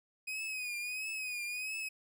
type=tone with vibrato; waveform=40% pulse; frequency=2500 Hz; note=D#7; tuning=8 cents sharp; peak=-36 dBFS; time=0.27-1.89 s; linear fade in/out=10 ms; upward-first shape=triangle; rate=1.5 Hz; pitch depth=81 cents each way; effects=none